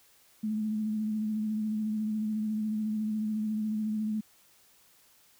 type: tone with vibrato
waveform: sine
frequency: 215.1 Hz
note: A3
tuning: 39 cents flat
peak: -28 dBFS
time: 0.43-4.21 s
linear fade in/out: 10 ms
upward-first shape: sine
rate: 14 Hz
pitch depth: 28 cents each way
effects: white hiss -62 dBFS RMS until 5.39 s